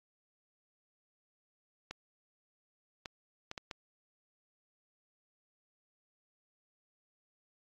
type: clicks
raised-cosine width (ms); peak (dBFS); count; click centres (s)
0.2; -23; 5; 1.91 / 3.058 / 3.514 / 3.578 / 3.712
effects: low-pass 7000 Hz 12 dB/octave + AAC 32 kbps